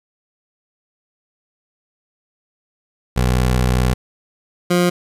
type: tone pair in turn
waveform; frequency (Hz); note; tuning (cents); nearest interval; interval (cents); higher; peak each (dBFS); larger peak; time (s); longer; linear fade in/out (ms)
20% pulse; 62.4 / 176.8; B1 / F3; +19 / +22; octave + tritone; 1803; second; -9 / -8; second; 3.16-3.94 / 4.7-4.9; first; 10
effects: resampled to 32000 Hz + 8-bit